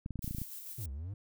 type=clicks; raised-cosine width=5 ms; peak=-26 dBFS; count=10; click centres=0.061 / 0.107 / 0.157 / 0.192 / 0.244 / 0.278 / 0.31 / 0.348 / 0.384 / 0.417 s
type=noise with tremolo; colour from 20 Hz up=violet; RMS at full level=-44 dBFS; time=0.22-0.86 s; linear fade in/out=5 ms; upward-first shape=square; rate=6.8 Hz; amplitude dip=35%
type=exponential two-way sweep; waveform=triangle; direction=down then up; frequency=130 to 64.2 to 106.6 Hz; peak=-36 dBFS; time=0.78-1.14 s; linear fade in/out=5 ms; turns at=0.91 s
effects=none

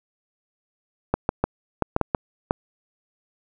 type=clicks; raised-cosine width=1 ms; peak=-5 dBFS; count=8; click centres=1.14 / 1.291 / 1.44 / 1.823 / 1.964 / 2.013 / 2.148 / 2.509 s; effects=none

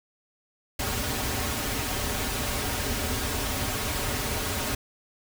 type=noise with comb filter; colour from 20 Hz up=pink; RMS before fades=-29 dBFS; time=0.79-4.75 s; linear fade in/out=5 ms; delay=5.9 ms; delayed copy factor=-0.7; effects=none

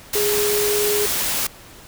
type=tone in noise; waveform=sine; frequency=415.3 Hz; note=G#4; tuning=in tune; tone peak=-19 dBFS; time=0.15-1.06 s; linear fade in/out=5 ms; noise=white; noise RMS=-22 dBFS; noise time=0.13-1.47 s; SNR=0 dB; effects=pink hiss -43 dBFS RMS until 1.87 s

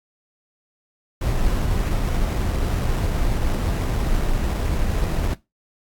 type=noise with sample-and-hold; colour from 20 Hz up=brown; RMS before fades=-21 dBFS; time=1.21-5.34 s; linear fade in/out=5 ms; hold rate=4410 Hz; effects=noise-tail reverb RT60 0.2 s tail -17 dB re dry + AAC 64 kbps

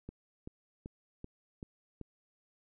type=click train; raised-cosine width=3 ms; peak=-30 dBFS; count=6; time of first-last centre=0.09-2.013 s; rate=2.6 Hz; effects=none

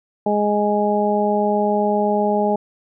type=harmonic tone; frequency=207.7 Hz; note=G#3; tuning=in tune; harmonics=1 / 2 / 3 / 4; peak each=-21 / -21 / -21 / -21 dBFS; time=0.26-2.56 s; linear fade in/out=5 ms; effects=none

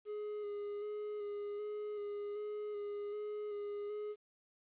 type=tone with vibrato; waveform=triangle; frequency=415.3 Hz; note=G#4; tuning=in tune; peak=-37 dBFS; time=0.05-4.16 s; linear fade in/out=50 ms; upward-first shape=square; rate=1.3 Hz; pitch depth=18 cents each way; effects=resampled to 8000 Hz + 12-bit

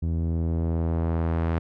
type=tone with low-pass filter sweep; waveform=sawtooth; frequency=82.41 Hz; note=E2; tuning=in tune; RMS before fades=-25 dBFS; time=0.02-1.59 s; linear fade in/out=10 ms; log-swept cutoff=220 to 1900 Hz; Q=0.73; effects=none

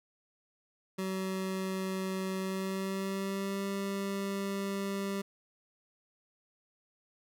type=tone with pitch glide; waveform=25% pulse; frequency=189.4 to 197.22 Hz; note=F#3 to G3; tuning=+41 to +11 cents; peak=-29 dBFS; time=0.98-5.22 s; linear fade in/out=10 ms; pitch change=+70 cents; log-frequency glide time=2.39-3.65 s; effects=none

